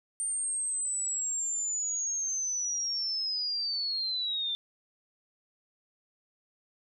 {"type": "linear sweep", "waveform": "sine", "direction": "down", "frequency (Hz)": [8870, 3544], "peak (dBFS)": -29, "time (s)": [0.2, 4.55], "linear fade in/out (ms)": 0, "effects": []}